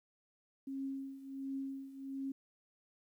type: tone with tremolo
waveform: sine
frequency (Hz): 270.9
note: C#4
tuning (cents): -40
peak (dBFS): -36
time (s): 0.67-2.32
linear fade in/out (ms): 5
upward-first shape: triangle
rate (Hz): 1.4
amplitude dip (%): 80
effects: 12-bit